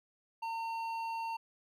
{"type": "tone with hard clipping", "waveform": "triangle", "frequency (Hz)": 910, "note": "A#5", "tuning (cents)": -42, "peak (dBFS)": -37, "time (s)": [0.42, 1.37], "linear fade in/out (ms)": 10, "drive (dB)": 12, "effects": []}